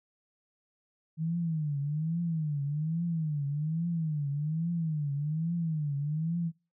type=tone with vibrato; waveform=sine; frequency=155.56 Hz; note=D#3; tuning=in tune; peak=-28 dBFS; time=1.17-6.52 s; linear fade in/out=50 ms; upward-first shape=triangle; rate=1.2 Hz; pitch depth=190 cents each way; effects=noise-tail reverb RT60 0.3 s tail -21 dB re dry